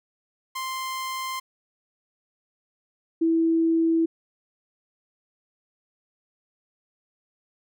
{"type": "tone pair in turn", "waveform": ["sawtooth", "sine"], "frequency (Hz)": [1046.5, 328.1], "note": ["C6", "E4"], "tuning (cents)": [0, -8], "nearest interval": "octave + minor sixth", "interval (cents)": 2008, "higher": "first", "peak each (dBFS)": [-25, -18], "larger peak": "second", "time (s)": [[0.55, 1.4], [3.21, 4.06]], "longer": "neither", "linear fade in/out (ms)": 10, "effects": []}